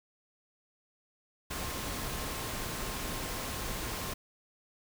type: tone in noise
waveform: sine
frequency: 1064 Hz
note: C6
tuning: 29 cents sharp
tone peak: -48 dBFS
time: 1.5-4.14 s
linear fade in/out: 10 ms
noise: pink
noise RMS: -37 dBFS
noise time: 1.5-4.14 s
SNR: -14 dB
effects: none

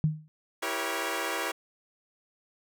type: tone with exponential decay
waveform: sine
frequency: 154.7 Hz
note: D#3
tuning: 10 cents flat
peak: -18 dBFS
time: 0.04-0.28 s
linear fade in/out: 0 ms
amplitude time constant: 52 ms
type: chord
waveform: 10% pulse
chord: E diminished seventh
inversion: none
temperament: equal with one note detuned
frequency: 329.6 / 392 / 476.8 / 554.4 Hz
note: E4 / G4 / Bb4 / Db5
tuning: 0 / 0 / +39 / 0 cents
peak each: -27 dBFS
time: 0.62-1.52 s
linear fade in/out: 10 ms
effects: none

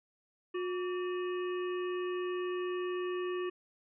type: harmonic tone with a mistuned harmonic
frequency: 360.9 Hz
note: F#4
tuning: 43 cents flat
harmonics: 1 / 3 / 5 / 7 / 8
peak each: -33 / -43 / -47 / -50 / -51 dBFS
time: 0.54-3.5 s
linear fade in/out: 10 ms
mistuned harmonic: 3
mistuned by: +97 cents
effects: none

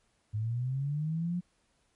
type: linear sweep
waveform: sine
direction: up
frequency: 103.83 to 180 Hz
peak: -29 dBFS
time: 0.33-1.41 s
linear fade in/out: 20 ms
effects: pink hiss -72 dBFS RMS until 1.95 s + MP3 48 kbps

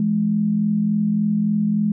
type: tone pair together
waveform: sine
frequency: 167.31 / 210.8 Hz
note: E3 / G#3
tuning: +26 / +26 cents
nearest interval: major third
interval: 400 cents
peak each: -24 / -17 dBFS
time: 0-1.92 s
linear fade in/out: 2 ms
effects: none

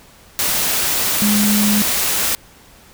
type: tone in noise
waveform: sine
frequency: 207.7 Hz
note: G#3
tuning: in tune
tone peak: -14 dBFS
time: 1.22-1.82 s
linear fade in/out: 0 ms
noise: white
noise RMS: -18 dBFS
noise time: 0.39-2.35 s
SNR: +1 dB
effects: pink hiss -46 dBFS RMS until 2.93 s

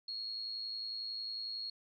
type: tone with amplitude modulation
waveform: sine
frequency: 4300 Hz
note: C8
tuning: 47 cents sharp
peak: -36 dBFS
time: 0.08-1.7 s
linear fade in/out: 5 ms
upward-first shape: sine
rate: 111 Hz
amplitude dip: 50%
effects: none

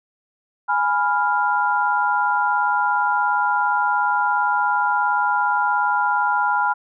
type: chord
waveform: sine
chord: F diminished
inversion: first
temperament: equal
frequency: 830.6 / 987.8 / 1396.9 Hz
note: Ab5 / Cb6 / F6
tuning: 0 / 0 / 0 cents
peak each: -21 dBFS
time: 0.68-6.74 s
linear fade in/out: 20 ms
effects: none

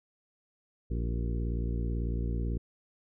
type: harmonic tone with a mistuned harmonic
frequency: 58.1 Hz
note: A#1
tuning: 5 cents flat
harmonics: 1 / 2 / 3 / 4 / 5 / 6 / 7 / 8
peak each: -30 / -36 / -40 / -42 / -44 / -46 / -47 / -48 dBFS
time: 0.9-2.58 s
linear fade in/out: 10 ms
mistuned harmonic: 7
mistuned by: -70 cents
effects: none

